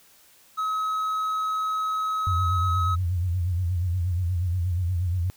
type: tone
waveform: triangle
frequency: 1279 Hz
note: D#6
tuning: 47 cents sharp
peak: -22 dBFS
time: 0.57-2.96 s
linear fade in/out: 20 ms
type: tone with vibrato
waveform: sine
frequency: 88.9 Hz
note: F2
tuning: 31 cents sharp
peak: -22 dBFS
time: 2.27-5.3 s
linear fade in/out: 0 ms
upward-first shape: sine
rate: 8.4 Hz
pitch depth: 95 cents each way
effects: white hiss -56 dBFS RMS until 5.36 s